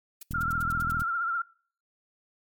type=noise bursts; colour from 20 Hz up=blue; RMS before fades=-41 dBFS; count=9; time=0.21-1.015 s; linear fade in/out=5 ms; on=21 ms; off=77 ms
type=click train; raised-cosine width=5 ms; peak=-23 dBFS; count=30; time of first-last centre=0.31-1.019 s; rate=40.9 Hz
type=tone with vibrato; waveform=sine; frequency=1372 Hz; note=F6; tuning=31 cents flat; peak=-26 dBFS; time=0.34-1.42 s; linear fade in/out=5 ms; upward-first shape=triangle; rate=15 Hz; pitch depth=77 cents each way
effects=noise-tail reverb RT60 0.5 s tail -24 dB re dry + MP3 96 kbps